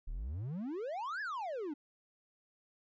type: exponential two-way sweep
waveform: triangle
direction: up then down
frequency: 32.09 to 1758 to 275.1 Hz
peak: -35 dBFS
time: 0.07-1.74 s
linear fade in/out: 10 ms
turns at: 1.21 s
effects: resampled to 16000 Hz